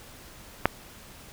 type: click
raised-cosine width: 0.5 ms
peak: -3 dBFS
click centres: 0.656 s
effects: pink hiss -48 dBFS RMS until 1.32 s